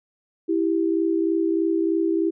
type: tone pair together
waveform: sine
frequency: 328.8 / 392 Hz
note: E4 / G4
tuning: -4 / 0 cents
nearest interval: minor third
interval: 304 cents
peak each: -20 / -24 dBFS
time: 0.48-2.31 s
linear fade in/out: 20 ms
effects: none